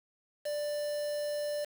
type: tone with quantisation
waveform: triangle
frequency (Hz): 590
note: D5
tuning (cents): +8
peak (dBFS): -30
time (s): 0.45-1.65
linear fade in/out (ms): 10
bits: 7
effects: none